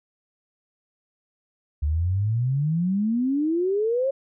sine exponential sweep, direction up, 71.2 to 554.4 Hz, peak -20 dBFS, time 1.82-4.11 s, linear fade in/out 10 ms, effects none

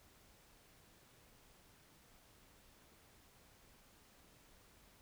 silence, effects pink hiss -66 dBFS RMS until 5.01 s

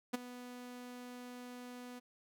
sawtooth tone with ADSR envelope, 246.9 Hz, B3, in tune, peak -27 dBFS, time 0.13-2 s, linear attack 14 ms, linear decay 17 ms, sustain -16 dB, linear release 19 ms, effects none

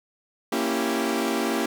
sawtooth chord, A# diminished seventh, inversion none, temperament equal with one note detuned, 233.1 / 277.2 / 332.9 / 392 Hz, A#3 / C#4 / E4 / G4, 0 / 0 / +17 / 0 cents, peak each -24 / -25 / -25 / -25 dBFS, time 0.52-1.66 s, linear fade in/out 5 ms, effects none

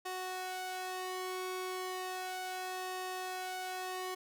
sawtooth tone with flanger, 370 Hz, F#4, in tune, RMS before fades -40 dBFS, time 0.05-4.15 s, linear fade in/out 10 ms, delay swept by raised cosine 1.1 to 1.83 ms, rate 0.34 Hz, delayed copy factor +0.7, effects none

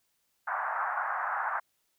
white band-pass noise, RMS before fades -32 dBFS, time 0.47-1.6 s, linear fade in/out 10 ms, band 700 to 1600 Hz, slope 48 dB/octave, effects white hiss -75 dBFS RMS until 1.98 s

